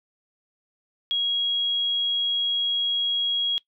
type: tone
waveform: sine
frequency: 3300 Hz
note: G#7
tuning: 12 cents flat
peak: -21 dBFS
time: 1.11-3.58 s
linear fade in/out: 0 ms
effects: noise-tail reverb RT60 0.1 s tail -21 dB re dry